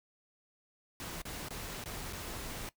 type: noise with dropouts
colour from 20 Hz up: pink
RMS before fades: -42 dBFS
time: 1-2.69 s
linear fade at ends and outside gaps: 1 ms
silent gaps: 1.218-1.253 / 1.485-1.506 / 1.839-1.858 / 2.127-2.131 s
effects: noise-tail reverb RT60 0.1 s tail -18 dB re dry